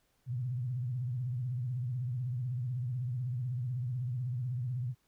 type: tone with vibrato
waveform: sine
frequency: 124.2 Hz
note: B2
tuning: 10 cents sharp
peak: -32 dBFS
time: 0.26-4.95 s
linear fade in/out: 50 ms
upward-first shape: triangle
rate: 16 Hz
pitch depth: 150 cents each way
effects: pink hiss -74 dBFS RMS until 5.07 s